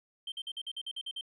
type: tone bursts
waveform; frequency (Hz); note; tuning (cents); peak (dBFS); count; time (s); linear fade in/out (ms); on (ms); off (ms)
sine; 3136; G7; 0; -33; 10; 0.27-1.211; 5; 50; 49
effects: tanh soft clip ceiling -35 dBFS